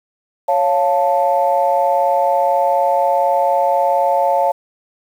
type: chord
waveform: sine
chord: Db augmented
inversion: none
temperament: equal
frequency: 554.4 / 698.5 / 880 Hz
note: Db5 / F5 / A5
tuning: 0 / 0 / 0 cents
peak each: -16 dBFS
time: 0.48-4.52 s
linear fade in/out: 10 ms
effects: tanh soft clip ceiling -3 dBFS + 7-bit